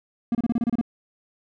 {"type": "tone bursts", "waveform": "triangle", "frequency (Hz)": 234.7, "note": "A#3", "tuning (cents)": 12, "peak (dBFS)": -17, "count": 9, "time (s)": [0.32, 0.813], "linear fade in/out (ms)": 2, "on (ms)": 29, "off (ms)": 29, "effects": []}